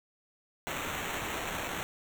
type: noise with sample-and-hold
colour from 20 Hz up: white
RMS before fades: -36 dBFS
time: 0.67-1.83 s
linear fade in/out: 0 ms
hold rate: 4900 Hz
effects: none